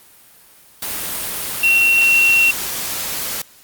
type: tone in noise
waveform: sine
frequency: 2728 Hz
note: F7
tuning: 41 cents flat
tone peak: -10 dBFS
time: 1.63-2.51 s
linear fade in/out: 5 ms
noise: white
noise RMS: -24 dBFS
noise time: 0.82-3.42 s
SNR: +11 dB
effects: white hiss -47 dBFS RMS until 3.63 s + Opus 32 kbps